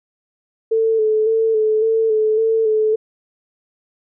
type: tone with vibrato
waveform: sine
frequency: 440 Hz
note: A4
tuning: in tune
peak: -13 dBFS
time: 0.71-2.96 s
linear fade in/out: 10 ms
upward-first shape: square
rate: 1.8 Hz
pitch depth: 28 cents each way
effects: none